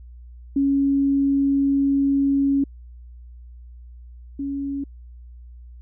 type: tone pair in turn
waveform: sine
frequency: 277.2 / 278.4 Hz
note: C#4 / C#4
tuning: 0 / +8 cents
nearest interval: unison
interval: 8 cents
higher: second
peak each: -16 / -24 dBFS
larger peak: first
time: 0.56-2.64 / 4.39-4.84 s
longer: first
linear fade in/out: 5 ms
effects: added 60 Hz sine -39 dBFS peak until 5.81 s